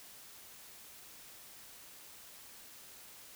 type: silence
effects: white hiss -54 dBFS RMS until 3.35 s